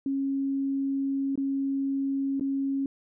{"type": "tone with dropouts", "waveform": "sine", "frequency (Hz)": 273.5, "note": "C#4", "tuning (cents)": -23, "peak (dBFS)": -25, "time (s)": [0.06, 2.86], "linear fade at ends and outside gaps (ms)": 2, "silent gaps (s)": [[1.356, 1.376], [2.397, 2.409]], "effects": []}